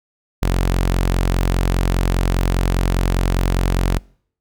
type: tone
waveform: sawtooth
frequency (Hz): 44.95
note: F#1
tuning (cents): -49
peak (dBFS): -11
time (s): 0.42-3.99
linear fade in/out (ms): 10
effects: noise-tail reverb RT60 0.6 s tail -26 dB re dry